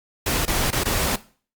pink noise with dropouts, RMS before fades -22 dBFS, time 0.26-1.16 s, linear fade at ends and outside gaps 5 ms, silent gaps 0.454-0.478 / 0.706-0.727 / 0.836-0.855 s, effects noise-tail reverb RT60 0.4 s tail -17 dB re dry + Opus 48 kbps

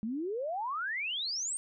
sine exponential sweep, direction up, 207.7 to 8870 Hz, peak -32 dBFS, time 0.03-1.57 s, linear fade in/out 0 ms, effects none

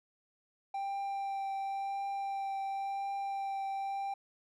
triangle tone with vibrato, 787 Hz, G5, 7 cents sharp, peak -32 dBFS, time 0.74-4.14 s, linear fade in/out 5 ms, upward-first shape triangle, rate 0.94 Hz, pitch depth 13 cents each way, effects none

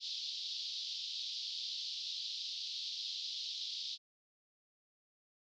pink band-pass noise, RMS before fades -42 dBFS, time 0-3.98 s, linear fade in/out 50 ms, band 3400 to 5000 Hz, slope 48 dB/octave, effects none

